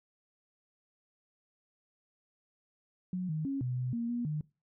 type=tone with pitch steps; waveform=sine; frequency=182.5 / 155.7 / 274.3 / 125.3 / 126.1 / 233.7 / 239.8 / 151.7 Hz; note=F#3 / D#3 / C#4 / B2 / B2 / A#3 / A#3 / D#3; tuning=-24 / +2 / -18 / +25 / +36 / +5 / +49 / -44 cents; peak=-31 dBFS; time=3.13-4.41 s; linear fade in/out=2 ms; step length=160 ms; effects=noise-tail reverb RT60 0.3 s tail -22 dB re dry